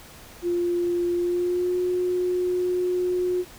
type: tone with pitch glide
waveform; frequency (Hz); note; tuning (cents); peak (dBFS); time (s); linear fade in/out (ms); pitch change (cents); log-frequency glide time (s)
sine; 349.2 to 360.9; F4 to F#4; 0 to -43; -21; 0.42-3.45; 50; +57; 1.15-1.76
effects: pink hiss -46 dBFS RMS until 3.58 s